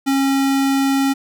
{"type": "tone", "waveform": "square", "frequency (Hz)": 272.6, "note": "C#4", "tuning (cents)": -29, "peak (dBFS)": -15, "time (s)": [0.06, 1.14], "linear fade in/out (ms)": 20, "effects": []}